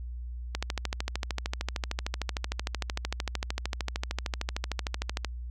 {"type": "click train", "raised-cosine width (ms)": 0.2, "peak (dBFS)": -13, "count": 63, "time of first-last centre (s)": [0.55, 5.247], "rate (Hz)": 13.2, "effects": ["added 60 Hz sine -35 dBFS peak until 5.5 s"]}